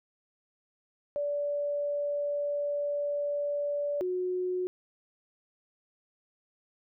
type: tone pair in turn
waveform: sine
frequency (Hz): 579 / 364.7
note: D5 / F#4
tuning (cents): -25 / -25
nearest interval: minor sixth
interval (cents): 800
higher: first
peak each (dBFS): -28 / -28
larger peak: neither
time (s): 1.16-4.01 / 4.01-4.67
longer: first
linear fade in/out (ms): 0
effects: none